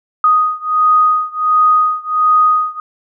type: beating tone pair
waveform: sine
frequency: 1244.5 / 1245.9 Hz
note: D#6 / D#6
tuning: 0 / +2 cents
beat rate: 1.4 Hz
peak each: -12 / -13 dBFS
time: 0.24-2.8 s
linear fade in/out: 2 ms
effects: none